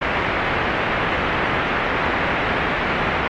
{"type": "low-pass noise", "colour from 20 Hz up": "white", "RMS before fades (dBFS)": -22, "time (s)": [0.01, 3.28], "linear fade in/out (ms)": 10, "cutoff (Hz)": 2200, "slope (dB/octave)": 24, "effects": ["AAC 32 kbps"]}